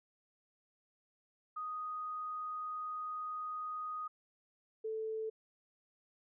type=tone pair in turn; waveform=sine; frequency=1244.5 / 440 Hz; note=D#6 / A4; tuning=0 / 0 cents; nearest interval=octave + tritone; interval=1800 cents; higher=first; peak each=-38 / -36 dBFS; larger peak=second; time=1.56-4.08 / 4.84-5.3 s; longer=first; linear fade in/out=10 ms; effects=none